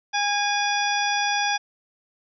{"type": "harmonic tone with a mistuned harmonic", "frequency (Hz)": 819, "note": "G#5", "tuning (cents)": -24, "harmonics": [1, 2, 3, 4, 6, 7], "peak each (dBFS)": [-24, -27, -29, -30, -32, -32], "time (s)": [0.13, 1.58], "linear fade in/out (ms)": 20, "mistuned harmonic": 4, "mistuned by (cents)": 70, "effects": []}